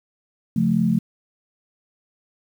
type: chord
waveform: sine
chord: Db augmented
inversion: none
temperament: equal with one note detuned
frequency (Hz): 138.59 / 176.85 / 220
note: Db3 / F3 / A3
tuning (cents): 0 / +22 / 0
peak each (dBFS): -25 / -20 / -19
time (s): 0.56-0.99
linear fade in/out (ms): 5
effects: 8-bit